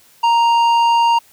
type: tone with tanh clipping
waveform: sine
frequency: 932.3 Hz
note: A#5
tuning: in tune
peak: -12 dBFS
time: 0.23-1.19 s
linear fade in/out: 10 ms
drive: 10 dB
effects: white hiss -50 dBFS RMS until 1.32 s